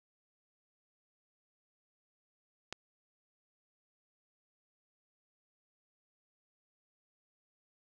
click, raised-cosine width 0.2 ms, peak -21 dBFS, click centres 2.726 s, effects none

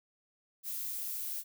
violet noise, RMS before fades -38 dBFS, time 0.63-1.44 s, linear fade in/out 50 ms, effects none

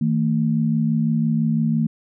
sine tone pair together, 159.24 / 225.2 Hz, D#3 / A3, +40 / +40 cents, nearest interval tritone, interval 600 cents, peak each -20 / -19 dBFS, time 0.01-1.87 s, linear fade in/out 5 ms, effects none

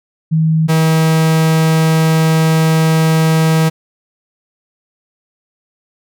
sine / 45% pulse tone pair in turn, 159.4 / 159.99 Hz, D#3 / D#3, +42 / +49 cents, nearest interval unison, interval 7 cents, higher second, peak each -9 dBFS, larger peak neither, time 0.31-0.68 / 0.68-3.7 s, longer second, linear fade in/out 20 ms, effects none

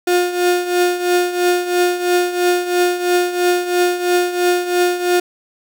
35% pulse tone with tremolo, 355.9 Hz, F4, 33 cents sharp, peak -9 dBFS, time 0.07-5.2 s, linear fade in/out 5 ms, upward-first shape triangle, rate 3 Hz, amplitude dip 75%, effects none

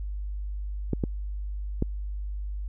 clicks, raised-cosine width 3 ms, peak -12 dBFS, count 3, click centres 0.933 / 1.038 / 1.824 s, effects added 50 Hz sine -30 dBFS peak until 2.68 s

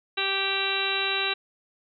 harmonic tone, 390.2 Hz, G4, 8 cents flat, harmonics 1 / 2 / 3 / 4 / 5 / 6 / 7 / 8 / 9 / 10, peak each -34 / -36 / -35 / -33 / -38 / -33 / -30 / -36 / -40 / -29 dBFS, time 0.17-1.34 s, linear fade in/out 10 ms, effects none

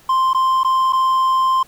triangle tone with dropouts, 1046.5 Hz, C6, in tune, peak -11 dBFS, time 0.09-1.63 s, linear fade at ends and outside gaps 5 ms, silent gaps 0.333-0.346 / 0.634-0.646 / 0.925-0.931 s, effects pink hiss -49 dBFS RMS until 1.67 s

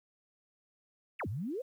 sine exponential two-way sweep, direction down then up, 3041 to 88 to 554 Hz, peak -34 dBFS, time 1.19-1.62 s, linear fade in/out 10 ms, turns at 1.28 s, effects 11-bit

